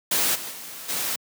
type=noise with level steps; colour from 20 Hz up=white; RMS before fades=-22 / -34 / -38 / -27 dBFS; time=0.11-1.16 s; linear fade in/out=5 ms; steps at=0.34 / 0.5 / 0.88 s; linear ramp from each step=20 ms; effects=high-pass 150 Hz 12 dB/octave